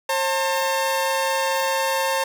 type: tone pair together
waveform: sawtooth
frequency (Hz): 535.7 / 901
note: C5 / A5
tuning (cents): +41 / +41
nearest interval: major sixth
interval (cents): 900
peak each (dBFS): -19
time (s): 0.09-2.24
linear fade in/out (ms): 5
effects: none